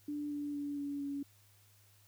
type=tone with pitch steps; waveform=sine; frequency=293.7 / 290.7 / 287.7 / 284.7 / 281.7 Hz; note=D4 / D4 / D4 / C#4 / C#4; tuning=0 / -18 / -36 / +46 / +28 cents; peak=-36 dBFS; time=0.08-1.23 s; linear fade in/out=5 ms; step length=230 ms; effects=added 101 Hz sine -65 dBFS peak until 2.07 s + white hiss -67 dBFS RMS until 2.07 s